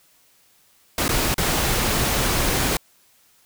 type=noise with dropouts; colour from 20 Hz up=pink; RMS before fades=-21 dBFS; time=0.98-2.77 s; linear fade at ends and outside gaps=2 ms; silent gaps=1.081-1.091 / 1.343-1.38 s; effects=white hiss -58 dBFS RMS until 3.45 s